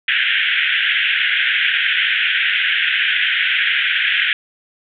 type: band-pass noise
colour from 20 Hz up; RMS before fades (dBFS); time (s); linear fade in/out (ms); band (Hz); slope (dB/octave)
pink; -17; 0.08-4.33; 2; 1500 to 3400; 96
effects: none